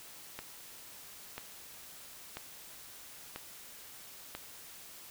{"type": "click train", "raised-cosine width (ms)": 0.3, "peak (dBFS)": -24, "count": 5, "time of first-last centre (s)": [0.39, 4.35], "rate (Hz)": 1.01, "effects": ["white hiss -51 dBFS RMS until 5.1 s"]}